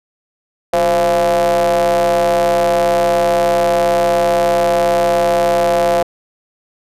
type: ring-modulated tone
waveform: square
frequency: 81.5 Hz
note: E2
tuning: 19 cents flat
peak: -9 dBFS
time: 0.73-6.03 s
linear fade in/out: 5 ms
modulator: 603 Hz
effects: resampled to 32000 Hz